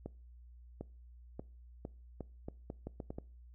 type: accelerating click train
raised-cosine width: 2 ms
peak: -28 dBFS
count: 11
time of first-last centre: 0.06-3.185 s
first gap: 750 ms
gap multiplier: 0.78
effects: noise-tail reverb RT60 0.4 s tail -23 dB re dry + added 60 Hz sine -53 dBFS peak until 3.54 s